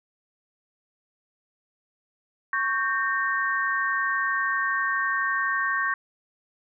sine chord, G diminished, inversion second, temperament equal with one note detuned, 1108.7 / 1568 / 1835.8 Hz, Db6 / G6 / Bb6, 0 / 0 / -27 cents, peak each -27 dBFS, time 2.53-5.94 s, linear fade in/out 2 ms, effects none

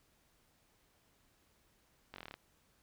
slowing click train, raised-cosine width 0.3 ms, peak -30 dBFS, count 9, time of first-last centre 2.14-2.341 s, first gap 21 ms, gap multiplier 1.05, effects pink hiss -72 dBFS RMS until 2.82 s

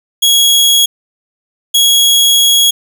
sawtooth tone pair in turn, 3322 / 3322 Hz, G#7 / G#7, 0 / 0 cents, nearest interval unison, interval 0 cents, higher neither, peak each -3 dBFS, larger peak neither, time 0.22-0.86 / 1.74-2.71 s, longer second, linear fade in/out 10 ms, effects none

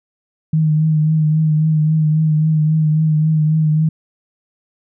sine tone with vibrato, 155.56 Hz, D#3, in tune, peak -11 dBFS, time 0.53-3.89 s, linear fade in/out 5 ms, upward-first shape triangle, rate 3.7 Hz, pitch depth 37 cents each way, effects none

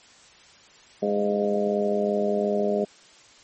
harmonic tone with a mistuned harmonic, 102.8 Hz, G#2, 17 cents flat, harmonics 2 / 3 / 4 / 5 / 6 / 7, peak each -27 / -37 / -25 / -32 / -26 / -34 dBFS, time 1.02-2.85 s, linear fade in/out 10 ms, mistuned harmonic 7, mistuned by -42 cents, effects white hiss -52 dBFS RMS until 3.43 s + MP3 32 kbps

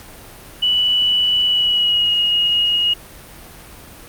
sine tone with pitch glide, 2960 to 2877 Hz, F#7 to F#7, 0 to -49 cents, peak -13 dBFS, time 0.62-2.94 s, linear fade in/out 10 ms, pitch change -49 cents, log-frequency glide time 1.44-2.13 s, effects pink hiss -39 dBFS RMS until 4.08 s + Opus 48 kbps

